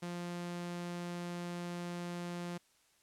sawtooth tone, 174.61 Hz, F3, in tune, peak -35 dBFS, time 0.02-2.58 s, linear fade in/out 10 ms, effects white hiss -70 dBFS RMS until 3.02 s + low-pass 10000 Hz 12 dB/octave

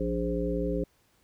harmonic tone with a mistuned harmonic, 58 Hz, A#1, 8 cents flat, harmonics 1 / 3 / 5 / 7 / 9, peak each -33 / -33 / -33 / -33 / -33 dBFS, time 0-0.84 s, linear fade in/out 5 ms, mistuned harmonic 7, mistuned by +22 cents, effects pink hiss -67 dBFS RMS until 1.23 s

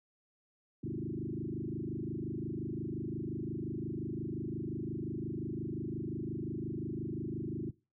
sine tone with frequency modulation, 233.3 Hz, A#3, 2 cents sharp, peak -35 dBFS, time 0.83-7.71 s, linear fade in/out 10 ms, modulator 25.7 Hz, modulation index 5.1, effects noise-tail reverb RT60 0.3 s tail -21 dB re dry

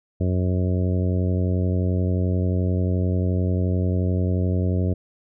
harmonic tone, 91.4 Hz, F#2, 21 cents flat, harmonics 1 / 2 / 3 / 4 / 5 / 6 / 7, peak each -20 / -26 / -30 / -32 / -34 / -36 / -37 dBFS, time 0.2-4.94 s, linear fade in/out 10 ms, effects none

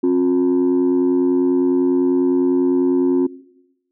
sine tone pair together, 268.6 / 358.6 Hz, C4 / F4, +46 / +46 cents, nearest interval perfect fourth, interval 500 cents, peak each -14 dBFS, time 0.03-3.27 s, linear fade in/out 10 ms, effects noise-tail reverb RT60 0.9 s tail -20 dB re dry + tanh soft clip ceiling -10 dBFS

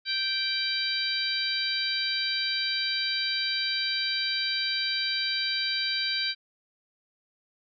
harmonic tone, 780 Hz, G5, 9 cents flat, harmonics 2 / 3 / 4 / 5 / 6, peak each -34 / -34 / -35 / -31 / -30 dBFS, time 0.05-6.35 s, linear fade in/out 50 ms, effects none

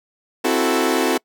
sawtooth chord, F# half-diminished seventh, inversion second, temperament equal, 261.6 / 329.6 / 370 / 440 Hz, C4 / E4 / F#4 / A4, 0 / 0 / 0 / 0 cents, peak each -18 dBFS, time 0.44-1.18 s, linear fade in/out 10 ms, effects noise-tail reverb RT60 0.1 s tail -26 dB re dry

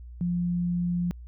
sine tone, 175.3 Hz, F3, 7 cents sharp, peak -24 dBFS, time 0.21-1.11 s, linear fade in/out 0 ms, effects added 60 Hz sine -40 dBFS peak until 1.27 s

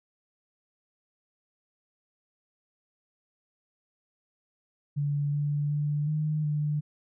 sine tone with pitch steps, 144.4 / 146 / 147.4 / 153.1 / 149.1 Hz, D3 / D3 / D3 / D#3 / D3, -29 / -10 / +7 / -28 / +27 cents, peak -25 dBFS, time 4.96-6.81 s, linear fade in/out 20 ms, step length 370 ms, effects none

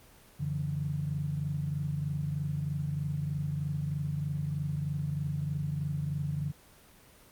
sine tone cluster, 92.4 / 145.1 / 168.3 Hz, F#2 / D3 / E3, -2 / -21 / +36 cents, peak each -39 / -31 / -38 dBFS, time 0.39-6.52 s, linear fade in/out 20 ms, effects pink hiss -57 dBFS RMS until 7.31 s + Opus 24 kbps

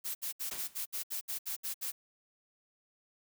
blue noise bursts, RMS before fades -37 dBFS, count 11, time 0.04-1.92 s, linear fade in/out 20 ms, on 110 ms, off 67 ms
white noise with exponential decay, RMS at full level -37 dBFS, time 0.51-0.87 s, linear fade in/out 5 ms, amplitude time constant 78 ms
effects none

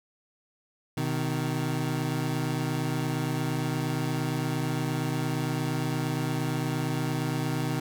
25% pulse tone pair together, 126.92 / 155.56 Hz, B2 / D#3, +48 / 0 cents, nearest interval major third, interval 352 cents, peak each -26 dBFS, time 0.97-7.8 s, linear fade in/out 5 ms, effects none

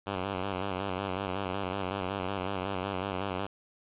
5% pulse tone with vibrato, 95.6 Hz, G2, 43 cents flat, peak -20 dBFS, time 0.06-3.47 s, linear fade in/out 20 ms, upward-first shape square, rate 5.4 Hz, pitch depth 64 cents each way, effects resampled to 8000 Hz + 10-bit

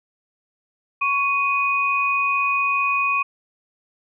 sine tone pair together, 1108.7 / 2489 Hz, C#6 / D#7, 0 / 0 cents, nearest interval octave + major second, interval 1400 cents, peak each -21 / -20 dBFS, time 1.01-3.23 s, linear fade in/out 10 ms, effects none

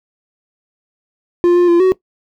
triangle tone with pitch steps, 350 / 352.8 / 343.4 / 374.1 Hz, F4 / F4 / F4 / F#4, +4 / +18 / -29 / +19 cents, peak -5 dBFS, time 1.44-1.92 s, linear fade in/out 0 ms, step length 120 ms, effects noise-tail reverb RT60 0.1 s tail -18 dB re dry

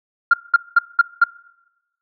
sine tone bursts, 1396.9 Hz, F6, in tune, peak -6 dBFS, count 5, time 0.31-1.24 s, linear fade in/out 5 ms, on 26 ms, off 200 ms, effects noise-tail reverb RT60 1.0 s tail -23 dB re dry + tanh soft clip ceiling -2 dBFS

